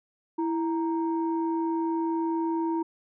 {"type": "tone pair together", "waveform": "sine", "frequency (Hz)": [329.6, 932.2], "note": ["E4", "A#5"], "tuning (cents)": [0, 0], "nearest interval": "octave + tritone", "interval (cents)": 1800, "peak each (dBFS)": [-25, -31], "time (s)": [0.38, 2.83], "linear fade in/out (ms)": 10, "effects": ["tanh soft clip ceiling -17 dBFS"]}